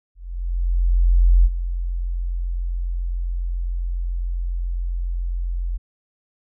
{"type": "tone with ADSR envelope", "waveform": "sine", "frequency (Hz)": 43.65, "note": "F1", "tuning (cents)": 0, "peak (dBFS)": -9, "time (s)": [0.15, 5.78], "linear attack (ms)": 1300, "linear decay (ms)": 37, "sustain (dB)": -12, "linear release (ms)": 20, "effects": []}